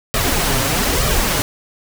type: noise with flanger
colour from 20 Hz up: pink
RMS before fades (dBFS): -17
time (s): 0.14-1.42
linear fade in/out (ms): 0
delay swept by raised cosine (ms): 1.6 to 7.6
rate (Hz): 1.1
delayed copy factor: +0.65
effects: none